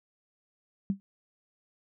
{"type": "tone with exponential decay", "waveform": "sine", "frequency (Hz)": 196, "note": "G3", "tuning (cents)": 0, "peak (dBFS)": -21, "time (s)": [0.9, 1], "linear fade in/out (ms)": 0, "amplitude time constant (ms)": 21, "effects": []}